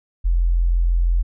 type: tone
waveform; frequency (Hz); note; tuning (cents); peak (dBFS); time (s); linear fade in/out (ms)
sine; 43; F1; -26; -14; 0.24-1.23; 20
effects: none